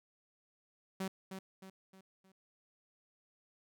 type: tone with echo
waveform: sawtooth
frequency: 190.4 Hz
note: F#3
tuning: 50 cents sharp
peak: -32 dBFS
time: 1-1.08 s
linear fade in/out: 5 ms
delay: 310 ms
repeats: 4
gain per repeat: -7 dB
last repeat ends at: 2.32 s
effects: none